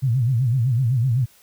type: tone with vibrato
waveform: sine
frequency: 123.47 Hz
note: B2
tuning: in tune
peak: -16 dBFS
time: 0.02-1.26 s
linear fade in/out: 20 ms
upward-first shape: sine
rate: 7.9 Hz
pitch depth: 170 cents each way
effects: white hiss -54 dBFS RMS until 1.42 s